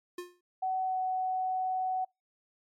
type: tone with exponential decay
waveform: square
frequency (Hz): 355.1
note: F4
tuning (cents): +29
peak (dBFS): -35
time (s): 0.18-0.41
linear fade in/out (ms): 5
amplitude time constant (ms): 48
type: tone with pitch glide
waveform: sine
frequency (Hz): 752 to 746.8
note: F#5 to F#5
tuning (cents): +28 to +16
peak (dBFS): -28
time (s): 0.62-2.05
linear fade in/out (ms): 10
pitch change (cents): -12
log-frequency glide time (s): 0.86-0.97
effects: noise-tail reverb RT60 0.2 s tail -26 dB re dry + MP3 64 kbps